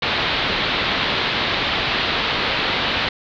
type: low-pass noise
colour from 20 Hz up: white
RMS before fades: -21 dBFS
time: 0.02-3.09 s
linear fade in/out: 5 ms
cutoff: 4100 Hz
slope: 48 dB/octave
effects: none